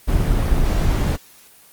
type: noise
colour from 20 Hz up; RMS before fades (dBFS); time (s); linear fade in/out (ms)
brown; -17; 0.07-1.17; 20
effects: white hiss -48 dBFS RMS until 1.72 s + Opus 24 kbps